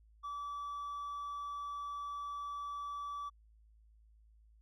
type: tone with hard clipping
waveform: sine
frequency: 1153 Hz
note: D6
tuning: 32 cents flat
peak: -40 dBFS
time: 0.23-3.3 s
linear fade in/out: 20 ms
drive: 2 dB
effects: added 54 Hz sine -61 dBFS peak until 4.61 s